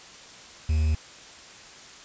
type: tone with quantisation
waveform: triangle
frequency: 77.78 Hz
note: D#2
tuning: in tune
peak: -18 dBFS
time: 0.69-0.95 s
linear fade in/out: 5 ms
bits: 7
effects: white hiss -46 dBFS RMS until 2.04 s + resampled to 16000 Hz